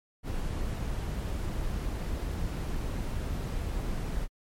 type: noise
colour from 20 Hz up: brown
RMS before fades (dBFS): -32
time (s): 0.23-4.28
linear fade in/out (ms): 50
effects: MP3 64 kbps